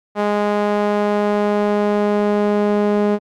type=tone with band-pass filter sweep; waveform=sawtooth; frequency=207 Hz; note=G#3; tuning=5 cents flat; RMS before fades=-17 dBFS; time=0.15-3.19 s; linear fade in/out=50 ms; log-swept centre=720 to 420 Hz; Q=0.96; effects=Opus 48 kbps